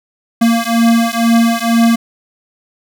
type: beating tone pair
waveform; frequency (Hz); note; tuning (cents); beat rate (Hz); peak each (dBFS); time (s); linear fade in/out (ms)
square; 230 / 232.1; A#3 / A#3; -23 / -7; 2.1; -13; 0.41-1.96; 10
effects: none